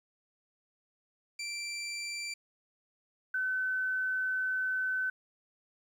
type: tone pair in turn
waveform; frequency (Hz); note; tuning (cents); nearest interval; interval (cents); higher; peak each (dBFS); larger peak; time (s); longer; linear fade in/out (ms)
20% pulse / sine; 2349 / 1518.1; D7 / F#6; 0 / +44; minor sixth; 756; first; -31 / -29; second; 1.39-2.34 / 3.34-5.1; second; 5
effects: low-pass 11000 Hz 12 dB/octave + 11-bit